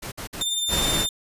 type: noise bursts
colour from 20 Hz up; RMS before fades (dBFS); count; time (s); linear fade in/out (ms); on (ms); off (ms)
pink; -34; 3; 0.02-0.428; 10; 100; 54
type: tone with tremolo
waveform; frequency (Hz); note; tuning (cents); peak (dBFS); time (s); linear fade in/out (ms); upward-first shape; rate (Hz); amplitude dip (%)
sawtooth; 3597; A7; +37; -18; 0.41-1.09; 2; triangle; 19; 45
type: noise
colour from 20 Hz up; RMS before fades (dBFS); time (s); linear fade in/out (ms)
pink; -25; 0.68-1.07; 50
effects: resampled to 32000 Hz